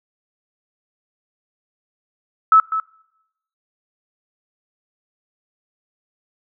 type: tone with echo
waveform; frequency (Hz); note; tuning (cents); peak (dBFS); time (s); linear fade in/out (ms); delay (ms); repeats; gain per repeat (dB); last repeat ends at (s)
sine; 1302; E6; -22; -7; 2.52-2.6; 2; 200; 1; -11; 2.8
effects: noise-tail reverb RT60 0.9 s tail -24 dB re dry